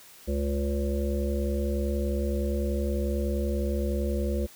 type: harmonic tone with a mistuned harmonic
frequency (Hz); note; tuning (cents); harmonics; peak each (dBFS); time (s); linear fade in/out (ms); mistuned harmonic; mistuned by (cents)
70.7; C#2; +35; 1 / 3 / 5 / 7 / 8; -27 / -32 / -34 / -35 / -36; 0.27-4.47; 20; 1; -27
effects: white hiss -51 dBFS RMS until 4.55 s